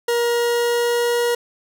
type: tone with pitch glide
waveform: 40% pulse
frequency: 473.8 to 477.6 Hz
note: A#4 to A#4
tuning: +28 to +42 cents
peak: -16 dBFS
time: 0.08-1.35 s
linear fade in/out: 5 ms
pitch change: +14 cents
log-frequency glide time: 0.18-1.2 s
effects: none